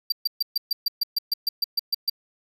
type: tone bursts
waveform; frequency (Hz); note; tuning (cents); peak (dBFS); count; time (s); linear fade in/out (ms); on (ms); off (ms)
square; 4699; D8; 0; -20; 14; 0.1-2.098; 5; 22; 130
effects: 9-bit